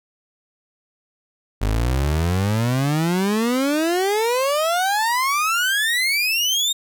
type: exponential sweep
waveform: 30% pulse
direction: up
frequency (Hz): 49.28 to 3729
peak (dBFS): -15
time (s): 1.61-6.73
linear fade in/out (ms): 10
effects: none